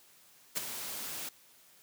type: noise with ADSR envelope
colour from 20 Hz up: white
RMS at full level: -30 dBFS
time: 0.55-1.29 s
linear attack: 26 ms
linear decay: 10 ms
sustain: -10 dB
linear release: 4 ms
effects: white hiss -61 dBFS RMS until 1.82 s + high-pass 100 Hz 12 dB/octave